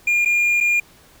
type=tone with dropouts; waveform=triangle; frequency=2414 Hz; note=D7; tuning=47 cents sharp; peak=-13 dBFS; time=0.07-0.8 s; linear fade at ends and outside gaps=5 ms; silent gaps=0.25-0.257 / 0.604-0.608 s; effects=pink hiss -50 dBFS RMS until 1.2 s